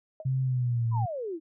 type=tone with exponential decay; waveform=sine; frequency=629 Hz; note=D#5; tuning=19 cents sharp; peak=-33 dBFS; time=0.2-0.28 s; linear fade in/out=2 ms; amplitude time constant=16 ms
type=tone with pitch glide; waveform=sine; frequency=131.5 to 114.48 Hz; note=C3 to A#2; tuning=+9 to -31 cents; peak=-24 dBFS; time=0.25-1.06 s; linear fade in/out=10 ms; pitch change=-240 cents; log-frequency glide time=0.42-0.89 s
type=exponential sweep; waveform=sine; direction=down; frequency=1046.5 to 304.8 Hz; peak=-31 dBFS; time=0.91-1.4 s; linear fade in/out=50 ms
effects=none